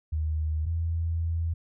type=tone pair in turn; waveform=sine; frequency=77.78 / 82.86 Hz; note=D#2 / E2; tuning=0 / +9 cents; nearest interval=minor second; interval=109 cents; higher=second; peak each=-25 dBFS; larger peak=neither; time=0.12-0.66 / 0.66-1.54 s; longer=second; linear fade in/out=10 ms; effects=none